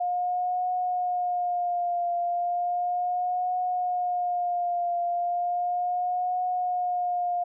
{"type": "tone with vibrato", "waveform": "sine", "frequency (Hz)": 712, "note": "F5", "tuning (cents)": 33, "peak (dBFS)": -24, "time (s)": [0, 7.44], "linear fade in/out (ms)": 10, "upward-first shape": "triangle", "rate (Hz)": 0.35, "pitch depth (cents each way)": 40, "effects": []}